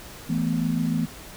sine chord, E suspended fourth, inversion none, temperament equal, 164.81 / 220 / 246.9 Hz, E3 / A3 / B3, 0 / 0 / 0 cents, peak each -25 / -27 / -26 dBFS, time 0.29-1.06 s, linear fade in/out 10 ms, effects pink hiss -42 dBFS RMS until 1.36 s

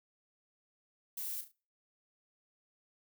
violet noise with echo, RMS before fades -40 dBFS, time 1.17-1.41 s, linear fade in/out 5 ms, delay 36 ms, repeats 3, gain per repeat -9 dB, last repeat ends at 1.518 s, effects noise-tail reverb RT60 0.4 s tail -26 dB re dry

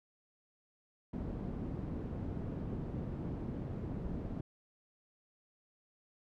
white low-pass noise, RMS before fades -40 dBFS, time 1.13-4.41 s, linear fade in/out 5 ms, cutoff 230 Hz, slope 12 dB/octave, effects none

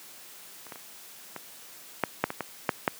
clicks, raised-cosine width 0.5 ms, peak -30 / -24 / -29 / -21 / -8 / -7 / -17 / -15 / -7 / -7 dBFS, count 10, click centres 0.667 / 0.722 / 0.758 / 1.363 / 2.037 / 2.24 / 2.304 / 2.407 / 2.692 / 2.878 s, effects white hiss -48 dBFS RMS until 2.99 s + high-pass 150 Hz 12 dB/octave

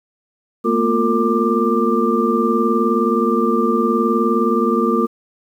sine tone cluster, 222.1 / 241.4 / 354.2 / 455.4 / 1186 Hz, A3 / B3 / F4 / A#4 / D6, +16 / -39 / +24 / -40 / +17 cents, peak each -20 dBFS, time 0.64-5.07 s, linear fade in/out 20 ms, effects 8-bit

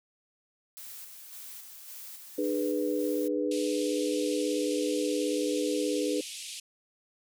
blue noise with tremolo, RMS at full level -44 dBFS, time 0.77-3.28 s, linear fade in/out 0 ms, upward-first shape square, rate 1.8 Hz, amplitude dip 35%
sine chord, G# diminished, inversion second, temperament equal with one note detuned, 300.4 / 415.3 / 493.9 Hz, D4 / G#4 / B4, +39 / 0 / 0 cents, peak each -30 / -32 / -31 dBFS, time 2.38-6.21 s, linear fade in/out 5 ms
pink band-pass noise, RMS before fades -41 dBFS, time 3.51-6.6 s, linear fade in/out 5 ms, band 2500 to 11000 Hz, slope 48 dB/octave
effects none

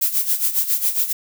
violet noise with tremolo, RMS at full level -17 dBFS, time 0.01-1.13 s, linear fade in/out 10 ms, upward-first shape sine, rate 7.3 Hz, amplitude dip 75%, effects none

